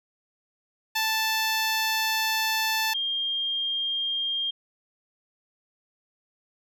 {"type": "tone pair in turn", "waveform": ["10% pulse", "sine"], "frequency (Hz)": [880, 3211], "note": ["A5", "G7"], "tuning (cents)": [0, 41], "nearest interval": "octave + minor seventh", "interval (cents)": 2241, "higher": "second", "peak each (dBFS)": [-15, -25], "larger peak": "first", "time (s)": [[0.95, 2.94], [2.94, 4.51]], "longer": "first", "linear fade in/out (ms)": 10, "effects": []}